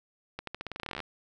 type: accelerating click train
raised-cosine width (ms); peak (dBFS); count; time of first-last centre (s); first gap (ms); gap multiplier
0.3; -20; 18; 0.39-1.003; 83; 0.88
effects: none